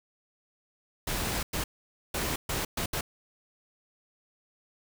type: noise bursts at uneven times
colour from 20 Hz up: pink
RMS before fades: -31 dBFS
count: 6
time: 1.07-1.43 / 1.53-1.64 / 2.14-2.36 / 2.49-2.65 / 2.77-2.86 / 2.93-3.01 s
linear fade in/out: 5 ms
effects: none